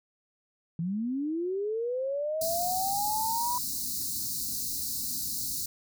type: linear sweep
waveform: sine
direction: up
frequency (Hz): 159.2 to 987.8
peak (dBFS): -28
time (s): 0.79-3.58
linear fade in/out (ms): 2
type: band-stop noise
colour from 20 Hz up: white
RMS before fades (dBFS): -33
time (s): 2.41-5.66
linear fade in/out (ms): 5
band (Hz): 310 to 4000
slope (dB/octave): 96
effects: none